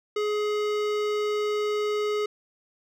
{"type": "tone with hard clipping", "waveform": "sine", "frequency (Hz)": 420, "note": "G#4", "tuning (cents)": 19, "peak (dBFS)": -26, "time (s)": [0.16, 2.26], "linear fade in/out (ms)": 5, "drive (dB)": 18, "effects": []}